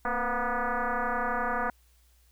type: tone with frequency modulation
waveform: sine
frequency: 258.8 Hz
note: C4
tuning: 19 cents flat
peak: -26 dBFS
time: 0.05-1.7 s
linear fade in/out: 2 ms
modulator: 243 Hz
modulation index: 5.9
effects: added 60 Hz sine -60 dBFS peak until 2.31 s + white hiss -67 dBFS RMS until 2.31 s